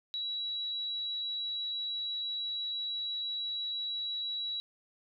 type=tone; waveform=sine; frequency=3902 Hz; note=B7; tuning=22 cents flat; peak=-33 dBFS; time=0.14-4.6 s; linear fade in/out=0 ms; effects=none